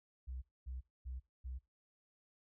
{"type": "tone bursts", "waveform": "sine", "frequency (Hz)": 63.7, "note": "C2", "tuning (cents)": -46, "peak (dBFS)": -40, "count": 4, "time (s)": [0.27, 1.59], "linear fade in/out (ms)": 20, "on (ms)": 150, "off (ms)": 240, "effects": ["noise-tail reverb RT60 0.3 s tail -25 dB re dry", "tanh soft clip ceiling -38 dBFS"]}